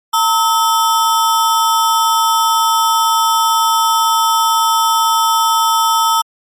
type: ring-modulated tone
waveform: square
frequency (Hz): 1100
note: C#6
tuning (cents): -14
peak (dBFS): -8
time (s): 0.13-6.22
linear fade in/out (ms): 10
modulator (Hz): 191
effects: MP3 64 kbps